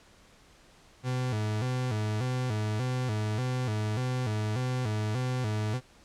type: tone with vibrato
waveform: 40% pulse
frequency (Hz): 116.54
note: A#2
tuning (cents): 0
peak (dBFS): -27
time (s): 1.03-5.81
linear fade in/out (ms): 50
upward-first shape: square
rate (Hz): 1.7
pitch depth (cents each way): 150
effects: pink hiss -58 dBFS RMS until 6.04 s + low-pass 8000 Hz 12 dB/octave